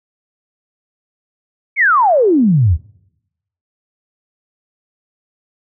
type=exponential sweep; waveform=sine; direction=down; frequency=2302 to 72 Hz; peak=-8 dBFS; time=1.76-2.78 s; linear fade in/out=50 ms; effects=noise-tail reverb RT60 0.9 s tail -26 dB re dry